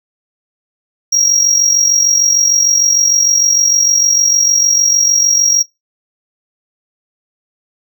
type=tone with amplitude modulation; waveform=triangle; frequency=5640 Hz; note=F8; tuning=16 cents sharp; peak=-5 dBFS; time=1.12-5.63 s; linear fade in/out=10 ms; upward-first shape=sine; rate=46.6 Hz; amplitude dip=60%; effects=noise-tail reverb RT60 0.2 s tail -19 dB re dry